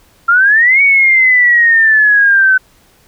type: exponential two-way sweep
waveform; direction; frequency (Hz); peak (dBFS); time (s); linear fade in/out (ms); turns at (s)
sine; up then down; 1359 to 2254 to 1513; -5; 0.28-2.58; 10; 0.82
effects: pink hiss -49 dBFS RMS until 3.07 s